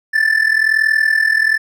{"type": "tone with amplitude modulation", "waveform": "triangle", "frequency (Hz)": 1760, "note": "A6", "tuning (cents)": 0, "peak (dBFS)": -6, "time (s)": [0.13, 1.58], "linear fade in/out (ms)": 20, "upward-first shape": "sine", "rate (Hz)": 41.1, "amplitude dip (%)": 80, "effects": []}